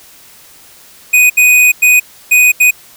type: tone bursts at uneven times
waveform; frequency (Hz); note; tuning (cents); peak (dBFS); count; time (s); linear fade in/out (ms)
square; 2489; D#7; 0; -5; 5; 1.13-1.3 / 1.37-1.72 / 1.82-2 / 2.31-2.52 / 2.6-2.71; 10
effects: white hiss -40 dBFS RMS until 2.96 s